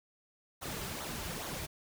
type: noise with flanger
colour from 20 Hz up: pink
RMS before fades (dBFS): -40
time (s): 0.61-1.67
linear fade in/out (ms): 20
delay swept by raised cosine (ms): 0.38 to 4.08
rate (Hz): 2.4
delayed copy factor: -0.6
effects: none